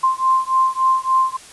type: beating tone pair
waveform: sine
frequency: 1046.5 / 1050 Hz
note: C6 / C6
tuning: 0 / +6 cents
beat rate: 3.5 Hz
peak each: -17 dBFS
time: 0.03-1.37 s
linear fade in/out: 10 ms
effects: white hiss -41 dBFS RMS until 1.52 s + resampled to 24000 Hz